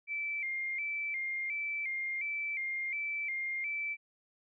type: tone with vibrato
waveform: sine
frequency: 2217 Hz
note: C#7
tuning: in tune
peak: -33 dBFS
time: 0.07-3.97 s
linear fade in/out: 50 ms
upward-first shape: square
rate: 1.4 Hz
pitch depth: 80 cents each way
effects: none